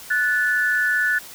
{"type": "tone pair together", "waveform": "sine", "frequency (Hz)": [1477, 1741.8], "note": ["F#6", "A6"], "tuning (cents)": [-3, -18], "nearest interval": "minor third", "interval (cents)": 285, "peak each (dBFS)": -20, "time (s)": [0.1, 1.19], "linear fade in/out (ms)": 10, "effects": ["white hiss -40 dBFS RMS until 1.34 s"]}